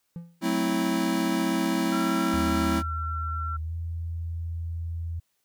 triangle tone with exponential decay, 170 Hz, F3, 46 cents flat, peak -29 dBFS, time 0.16-0.44 s, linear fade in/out 0 ms, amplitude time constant 59 ms
square chord, F# half-diminished seventh, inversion none, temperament equal with one note detuned, 185 / 220 / 261.6 / 327.2 Hz, F#3 / A3 / C4 / E4, 0 / 0 / 0 / -13 cents, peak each -31 / -31 / -30 / -28 dBFS, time 0.41-2.83 s, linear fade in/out 50 ms
sine tone, 1354 Hz, E6, 46 cents sharp, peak -31 dBFS, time 1.92-3.57 s, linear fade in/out 10 ms
sine tone with pitch glide, 78.4 to 83.54 Hz, D#2 to E2, +14 to +24 cents, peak -29 dBFS, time 2.33-5.2 s, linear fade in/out 10 ms, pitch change +110 cents, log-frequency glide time 3.6-3.74 s
effects white hiss -74 dBFS RMS until 5.44 s

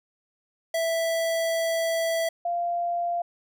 square / sine tone pair in turn, 659.3 / 693.5 Hz, E5 / F5, 0 / -12 cents, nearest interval minor second, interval 88 cents, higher second, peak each -24 dBFS, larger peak neither, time 0.74-2.29 / 2.45-3.22 s, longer first, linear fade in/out 5 ms, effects none

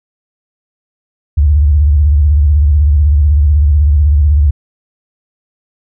sine tone with vibrato, 73.42 Hz, D2, in tune, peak -5 dBFS, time 1.37-4.51 s, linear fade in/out 10 ms, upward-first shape square, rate 16 Hz, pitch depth 110 cents each way, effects none

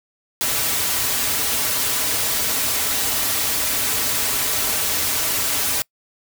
white noise with comb filter, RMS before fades -21 dBFS, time 0.41-5.82 s, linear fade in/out 0 ms, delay 5.6 ms, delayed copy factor -0.6, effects noise-tail reverb RT60 0.1 s tail -26 dB re dry

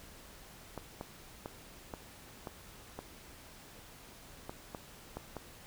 clicks, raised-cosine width 1 ms, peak -26 dBFS, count 10, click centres 0.777 / 1.011 / 1.459 / 1.938 / 2.472 / 2.99 / 4.495 / 4.748 / 5.17 / 5.367 s, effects pink hiss -54 dBFS RMS until 5.66 s

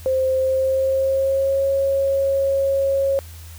sine tone with pitch glide, 523.3 to 546.5 Hz, C5 to C#5, 0 to -25 cents, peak -16 dBFS, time 0.06-3.19 s, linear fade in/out 0 ms, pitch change +75 cents, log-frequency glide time 0.38-1.65 s, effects added 82 Hz sine -36 dBFS peak until 3.58 s + white hiss -45 dBFS RMS until 3.58 s

